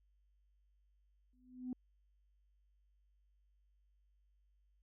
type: tone with exponential growth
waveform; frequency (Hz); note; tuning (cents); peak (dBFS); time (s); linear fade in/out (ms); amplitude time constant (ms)
sine; 252.2; B3; +36; -35; 1.33-1.73; 2; 86
effects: tanh soft clip ceiling -34 dBFS + added 50 Hz sine -70 dBFS peak until 4.82 s